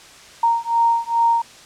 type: beating tone pair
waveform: sine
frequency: 927 / 929.4 Hz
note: A#5 / A#5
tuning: -10 / -5 cents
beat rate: 2.4 Hz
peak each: -18 dBFS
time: 0.43-1.42 s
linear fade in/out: 5 ms
effects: white hiss -43 dBFS RMS until 1.65 s + low-pass 7000 Hz 12 dB/octave